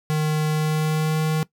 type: tone with pitch glide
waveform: square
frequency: 154 to 156.42 Hz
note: D#3 to D#3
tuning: -17 to +10 cents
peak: -20 dBFS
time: 0.1-1.43 s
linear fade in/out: 0 ms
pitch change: +27 cents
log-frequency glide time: 0.47-1.18 s
effects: noise-tail reverb RT60 0.1 s tail -19 dB re dry